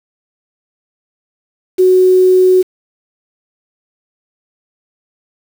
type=tone with quantisation; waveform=sine; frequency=370 Hz; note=F#4; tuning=in tune; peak=-5 dBFS; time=1.78-2.63 s; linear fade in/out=20 ms; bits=5; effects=none